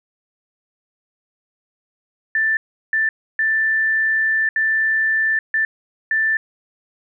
sine tone bursts at uneven times, 1769 Hz, A6, 9 cents sharp, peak -15 dBFS, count 6, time 2.35-2.57 / 2.93-3.09 / 3.39-4.49 / 4.56-5.39 / 5.54-5.65 / 6.11-6.37 s, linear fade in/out 2 ms, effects none

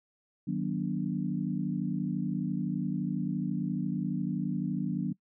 sine tone cluster, 154.9 / 186.7 / 240.9 / 289.8 Hz, D#3 / F#3 / B3 / D4, -7 / +16 / -43 / -23 cents, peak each -35 / -32 / -35 / -36 dBFS, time 0.47-5.13 s, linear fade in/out 10 ms, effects noise-tail reverb RT60 0.1 s tail -22 dB re dry

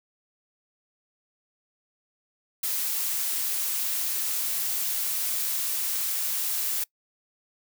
blue noise, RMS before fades -28 dBFS, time 2.63-6.84 s, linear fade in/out 5 ms, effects noise-tail reverb RT60 0.1 s tail -24 dB re dry

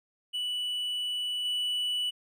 triangle tone with level steps, 2960 Hz, F#7, in tune, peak -28 / -26 dBFS, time 0.33-2.11 s, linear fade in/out 20 ms, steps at 1.45 s, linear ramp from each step 2 ms, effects none

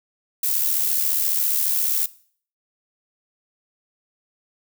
violet noise with amplitude modulation, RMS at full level -19 dBFS, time 0.43-2.06 s, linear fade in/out 5 ms, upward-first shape sine, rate 74.5 Hz, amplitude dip 50%, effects noise-tail reverb RT60 0.5 s tail -19 dB re dry

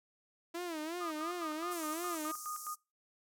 sawtooth tone with vibrato, 329.6 Hz, E4, in tune, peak -34 dBFS, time 0.54-2.32 s, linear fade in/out 10 ms, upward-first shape sine, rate 2.8 Hz, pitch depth 140 cents each way
sine tone with tremolo, 1228 Hz, D#6, 23 cents flat, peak -38 dBFS, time 1-2.75 s, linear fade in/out 20 ms, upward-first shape square, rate 4.8 Hz, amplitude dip 75%
pink band-pass noise, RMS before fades -47 dBFS, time 1.7-2.76 s, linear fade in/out 20 ms, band 5700 to 15000 Hz, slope 48 dB/octave
effects noise-tail reverb RT60 0.3 s tail -26 dB re dry

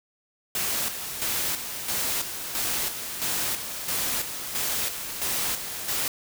white noise with tremolo, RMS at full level -27 dBFS, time 0.55-6.08 s, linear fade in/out 2 ms, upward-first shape square, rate 1.5 Hz, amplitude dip 55%, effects none

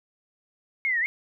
sine linear two-way sweep, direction down then up, 2200 to 1783 to 2200 Hz, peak -22 dBFS, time 0.85-1.06 s, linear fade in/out 0 ms, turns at 1 s, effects none

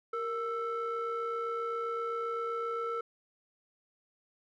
triangle ring-modulated tone, 431.1 Hz, A4, 35 cents flat, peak -27 dBFS, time 0.13-3.01 s, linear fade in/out 5 ms, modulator 896 Hz, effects none

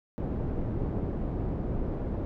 pink low-pass noise, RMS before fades -31 dBFS, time 0.18-2.25 s, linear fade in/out 0 ms, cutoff 440 Hz, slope 12 dB/octave, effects none

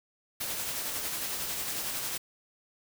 white noise with tremolo, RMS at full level -33 dBFS, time 0.4-2.18 s, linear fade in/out 10 ms, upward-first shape sine, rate 11 Hz, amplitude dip 30%, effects none

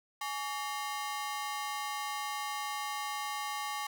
sawtooth ring-modulated tone, 987.8 Hz, B5, in tune, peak -28 dBFS, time 0.21-3.87 s, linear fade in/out 5 ms, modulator 149 Hz, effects none

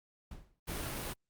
brown noise with exponential decay, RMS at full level -41 dBFS, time 0.31-0.6 s, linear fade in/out 5 ms, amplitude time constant 61 ms
pink noise, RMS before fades -39 dBFS, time 0.67-1.14 s, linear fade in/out 20 ms
effects Opus 48 kbps

